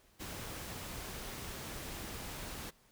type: noise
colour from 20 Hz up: pink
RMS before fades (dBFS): -44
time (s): 0.19-2.71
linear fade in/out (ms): 20
effects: pink hiss -67 dBFS RMS until 2.91 s